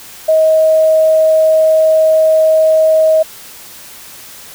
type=tone; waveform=sine; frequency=633 Hz; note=D#5; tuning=30 cents sharp; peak=-6 dBFS; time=0.28-3.23 s; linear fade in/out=10 ms; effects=white hiss -34 dBFS RMS until 4.54 s